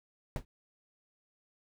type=noise with exponential decay; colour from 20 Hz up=brown; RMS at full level=-29 dBFS; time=0.36-0.45 s; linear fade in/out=1 ms; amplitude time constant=19 ms; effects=none